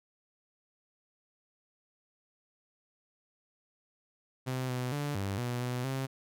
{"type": "tone with pitch steps", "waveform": "sawtooth", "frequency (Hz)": [129, 125.6, 145.3, 98.3, 122.3, 124.3, 133.4], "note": ["C3", "B2", "D3", "G2", "B2", "B2", "C3"], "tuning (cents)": [-24, 30, -18, 5, -16, 12, 34], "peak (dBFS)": -28, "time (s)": [4.46, 6.07], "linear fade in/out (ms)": 20, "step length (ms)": 230, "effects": []}